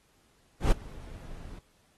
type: noise with ADSR envelope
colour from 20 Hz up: brown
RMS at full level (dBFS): -20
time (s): 0.6-1.59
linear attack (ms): 120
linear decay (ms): 6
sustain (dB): -23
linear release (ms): 4
effects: pink hiss -67 dBFS RMS until 1.97 s + AAC 32 kbps